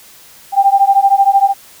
sine beating tone pair, 784 / 797 Hz, G5 / G5, 0 / +28 cents, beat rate 13 Hz, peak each -10 dBFS, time 0.52-1.54 s, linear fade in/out 50 ms, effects white hiss -41 dBFS RMS until 1.8 s

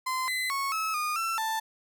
35% pulse tone with pitch steps, 1032 / 2025 / 1102 / 1295 / 1224 / 1340 / 885 Hz, C6 / B6 / C#6 / E6 / D#6 / E6 / A5, -24 / +43 / -11 / -31 / -29 / +28 / +10 cents, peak -26 dBFS, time 0.06-1.6 s, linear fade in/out 10 ms, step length 220 ms, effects none

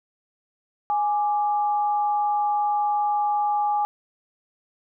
sine tone pair together, 830.6 / 1176 Hz, G#5 / D6, 0 / +2 cents, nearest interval tritone, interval 602 cents, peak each -20 / -31 dBFS, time 0.9-3.85 s, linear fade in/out 0 ms, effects none

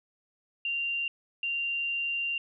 sine tone bursts at uneven times, 2776 Hz, F7, 11 cents flat, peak -28 dBFS, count 2, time 0.65-1.08 / 1.43-2.38 s, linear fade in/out 2 ms, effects none

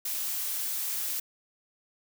blue noise, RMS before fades -32 dBFS, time 0.05-1.2 s, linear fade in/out 5 ms, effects none

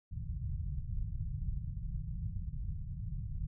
pink low-pass noise, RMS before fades -38 dBFS, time 0.11-3.47 s, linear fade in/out 10 ms, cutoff 160 Hz, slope 48 dB/octave, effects none

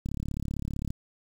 click train, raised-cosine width 5 ms, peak -20 dBFS, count 31, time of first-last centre 0.06-0.905 s, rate 35.5 Hz, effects 8-bit

